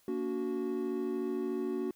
triangle chord, Bb augmented, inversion none, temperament equal with one note detuned, 233.1 / 286.6 / 370 Hz, Bb3 / D4 / F#4, 0 / -42 / 0 cents, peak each -36 / -35 / -32 dBFS, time 0.08-1.91 s, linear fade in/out 2 ms, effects white hiss -67 dBFS RMS until 1.95 s

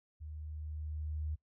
sine tone with level ramp, 76.6 Hz, D#2, 27 cents flat, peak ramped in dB -43 to -34 dBFS, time 0.2-1.36 s, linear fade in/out 20 ms, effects noise-tail reverb RT60 0.1 s tail -21 dB re dry

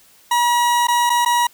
40% pulse tone with dropouts, 960 Hz, B5, 49 cents flat, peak -13 dBFS, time 0.31-1.47 s, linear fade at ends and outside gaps 5 ms, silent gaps 0.871-0.883 / 1.096-1.1 / 1.25-1.259 s, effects white hiss -51 dBFS RMS until 1.53 s

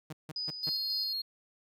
sawtooth tone bursts, 155.56 Hz, D#3, in tune, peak -35 dBFS, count 4, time 0.1-0.696 s, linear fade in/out 5 ms, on 29 ms, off 160 ms
sine tone with tremolo, 4978 Hz, D#8, in tune, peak -33 dBFS, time 0.36-1.13 s, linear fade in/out 2 ms, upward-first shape square, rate 3.7 Hz, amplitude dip 50%
triangle tone, 4270 Hz, C8, 34 cents sharp, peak -31 dBFS, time 0.63-1.22 s, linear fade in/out 10 ms
effects none

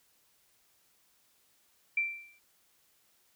sine tone with exponential decay, 2349 Hz, D7, in tune, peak -24 dBFS, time 1.97-2.39 s, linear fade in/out 5 ms, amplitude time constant 91 ms, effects white hiss -69 dBFS RMS until 3.35 s

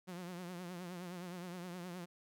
sawtooth tone with vibrato, 178 Hz, F3, 33 cents sharp, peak -40 dBFS, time 0.07-2.06 s, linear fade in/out 20 ms, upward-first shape triangle, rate 9.6 Hz, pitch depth 89 cents each way, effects none

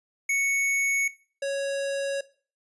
square tone pair in turn, 2217 / 554.2 Hz, C#7 / C#5, 0 / -1 cents, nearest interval 2 octaves, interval 2401 cents, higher first, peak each -23 / -27 dBFS, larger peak first, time 0.29-1.08 / 1.42-2.21 s, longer neither, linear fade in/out 5 ms, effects noise-tail reverb RT60 0.4 s tail -18 dB re dry + resampled to 24000 Hz

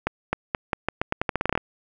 accelerating click train, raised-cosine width 0.5 ms, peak -7 dBFS, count 16, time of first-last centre 0.07-1.576 s, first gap 260 ms, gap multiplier 0.84, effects none

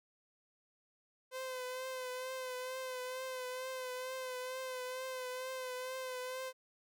sawtooth tone with vibrato, 512 Hz, C5, 38 cents flat, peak -36 dBFS, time 1.31-6.53 s, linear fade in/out 50 ms, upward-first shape triangle, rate 2.2 Hz, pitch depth 37 cents each way, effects none

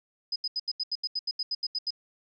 sine tone bursts, 5010 Hz, D#8, 11 cents sharp, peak -27 dBFS, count 14, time 0.32-1.906 s, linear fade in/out 5 ms, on 39 ms, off 80 ms, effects none

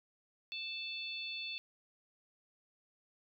harmonic tone, 880 Hz, A5, in tune, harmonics 3 / 4 / 5, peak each -42 / -44 / -46 dBFS, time 0.52-1.58 s, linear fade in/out 0 ms, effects none

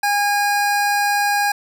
25% pulse tone, 817 Hz, G#5, 29 cents flat, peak -12 dBFS, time 0.03-1.52 s, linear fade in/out 5 ms, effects none

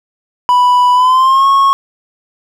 triangle tone with pitch glide, 987.8 to 1096 Hz, B5 to C#6, 0 to -20 cents, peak -4 dBFS, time 0.49-1.73 s, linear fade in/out 0 ms, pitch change +180 cents, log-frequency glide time 0.93-1.47 s, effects none

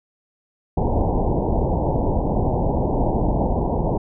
pink low-pass noise, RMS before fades -20 dBFS, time 0.77-3.98 s, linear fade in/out 5 ms, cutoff 940 Hz, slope 96 dB/octave, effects none

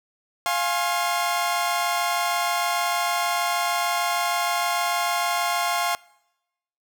sawtooth chord, F minor, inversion none, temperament equal with one note detuned, 698.5 / 830.6 / 1071 Hz, F5 / Ab5 / C6, 0 / 0 / +40 cents, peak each -21 / -25 / -22 dBFS, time 0.46-5.95 s, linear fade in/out 0 ms, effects noise-tail reverb RT60 0.9 s tail -24 dB re dry

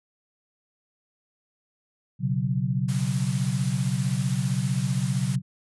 sine chord, B suspended second, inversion none, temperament just, 123.47 / 138.9 / 185.21 Hz, B2 / C#3 / F#3, 0 / +4 / +2 cents, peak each -27 / -26 / -28 dBFS, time 2.19-5.42 s, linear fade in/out 50 ms
white high-pass noise, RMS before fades -38 dBFS, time 2.88-5.36 s, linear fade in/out 10 ms, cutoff 470 Hz, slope 12 dB/octave
effects resampled to 24000 Hz

